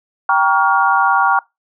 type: chord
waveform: sine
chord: G half-diminished seventh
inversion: none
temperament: just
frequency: 784 / 940.8 / 1128.9 / 1411.2 Hz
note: G5 / Bb5 / Db6 / F6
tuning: 0 / +16 / +31 / +18 cents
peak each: -16 dBFS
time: 0.29-1.39 s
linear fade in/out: 2 ms
effects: noise-tail reverb RT60 0.2 s tail -23 dB re dry